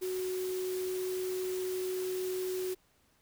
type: tone in noise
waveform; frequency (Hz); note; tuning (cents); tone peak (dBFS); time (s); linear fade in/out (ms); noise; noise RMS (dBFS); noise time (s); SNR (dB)
sine; 370; F#4; 0; -32; 0.01-2.75; 20; white; -45; 0.01-2.75; +10
effects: pink hiss -69 dBFS RMS until 3.21 s